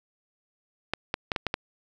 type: clicks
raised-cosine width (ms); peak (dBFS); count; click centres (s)
0.3; -10; 6; 0.936 / 1.141 / 1.318 / 1.362 / 1.467 / 1.541
effects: none